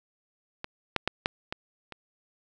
clicks, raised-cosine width 0.3 ms, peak -18 / -8 / -9 / -8 / -16 / -24 dBFS, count 6, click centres 0.644 / 0.963 / 1.076 / 1.259 / 1.525 / 1.923 s, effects none

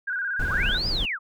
sine tone with vibrato, 1545 Hz, G6, 26 cents flat, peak -25 dBFS, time 0.07-0.78 s, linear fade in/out 10 ms, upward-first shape square, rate 17 Hz, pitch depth 70 cents each way
brown noise, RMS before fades -28 dBFS, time 0.39-1.06 s, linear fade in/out 10 ms
sine linear two-way sweep, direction up then down, 830.6 to 5060 to 1112 Hz, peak -25 dBFS, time 0.49-1.19 s, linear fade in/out 50 ms, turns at 0.88 s
effects none

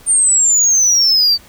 sine exponential sweep, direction down, 9020 to 4566 Hz, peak -6 dBFS, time 0.06-1.38 s, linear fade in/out 50 ms, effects tanh soft clip ceiling -8 dBFS + pink hiss -43 dBFS RMS until 1.48 s

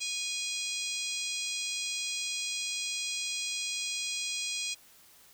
harmonic tone, 823 Hz, G#5, 16 cents flat, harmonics 3 / 4 / 5 / 6 / 7 / 8 / 9 / 10, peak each -38 / -39 / -40 / -41 / -41 / -42 / -43 / -43 dBFS, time 0-4.75 s, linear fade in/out 20 ms, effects white hiss -58 dBFS RMS until 5.33 s

